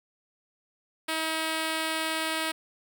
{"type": "tone", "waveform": "5% pulse", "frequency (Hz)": 319.3, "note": "D#4", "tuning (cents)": 45, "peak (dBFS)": -16, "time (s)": [1.08, 2.52], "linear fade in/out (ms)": 10, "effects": []}